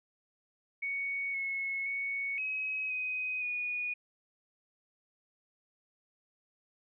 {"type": "tone with pitch steps", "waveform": "sine", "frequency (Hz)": [2228, 2187, 2221, 2545, 2510, 2460], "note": ["C#7", "C#7", "C#7", "D#7", "D#7", "D#7"], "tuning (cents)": [8, -24, 3, 39, 15, -20], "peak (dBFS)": -32, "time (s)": [0.82, 3.94], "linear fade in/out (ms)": 10, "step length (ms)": 520, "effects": []}